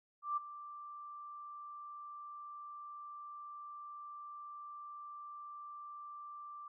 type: tone with ADSR envelope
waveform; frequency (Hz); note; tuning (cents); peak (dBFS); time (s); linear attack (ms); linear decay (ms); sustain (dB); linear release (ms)
sine; 1177; D6; +3; -31; 0.22-6.68; 150; 13; -15; 3
effects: none